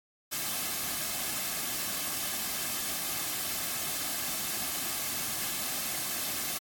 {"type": "noise with comb filter", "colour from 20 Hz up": "white", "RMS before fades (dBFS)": -33, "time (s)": [0.31, 6.59], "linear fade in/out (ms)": 20, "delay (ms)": 2.1, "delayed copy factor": -0.5, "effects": ["AAC 64 kbps"]}